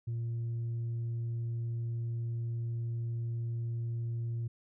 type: tone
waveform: sine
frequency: 116.54 Hz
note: A#2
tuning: in tune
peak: -30 dBFS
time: 0.07-4.48 s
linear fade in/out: 10 ms
effects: tanh soft clip ceiling -31 dBFS